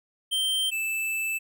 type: tone pair in turn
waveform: square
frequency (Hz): 3136 / 2637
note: G7 / E7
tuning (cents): 0 / 0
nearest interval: minor third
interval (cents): 300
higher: first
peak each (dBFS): -24 / -27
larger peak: first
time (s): 0.31-0.71 / 0.71-1.39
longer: second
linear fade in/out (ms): 20
effects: none